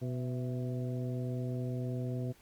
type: harmonic tone with a mistuned harmonic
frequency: 125 Hz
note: B2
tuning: 21 cents sharp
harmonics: 1 / 2 / 3 / 4 / 5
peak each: -34 / -40 / -44 / -46 / -48 dBFS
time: 0.01-2.33 s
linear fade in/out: 20 ms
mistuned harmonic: 5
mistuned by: +79 cents
effects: pink hiss -63 dBFS RMS until 2.41 s + Opus 48 kbps